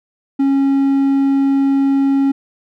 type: tone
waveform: triangle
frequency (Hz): 274.3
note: C#4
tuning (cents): -18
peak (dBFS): -9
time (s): 0.39-2.32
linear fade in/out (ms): 10
effects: none